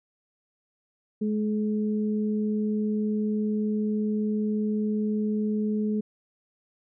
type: tone pair together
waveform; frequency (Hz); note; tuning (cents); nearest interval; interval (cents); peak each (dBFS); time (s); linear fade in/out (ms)
sine; 211.7 / 426.3; G#3 / G#4; +33 / +45; octave; 1212; -24 / -32; 1.21-6.01; 10
effects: none